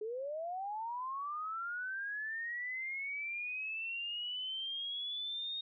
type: linear sweep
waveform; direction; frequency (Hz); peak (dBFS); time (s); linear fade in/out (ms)
sine; up; 415.3 to 3729; -37; 0.01-5.61; 5
effects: none